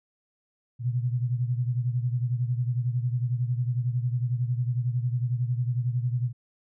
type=beating tone pair; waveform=sine; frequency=120.7 / 131.7 Hz; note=B2 / C3; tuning=-39 / +12 cents; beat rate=11 Hz; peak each=-25 / -30 dBFS; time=0.79-6.33 s; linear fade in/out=50 ms; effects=none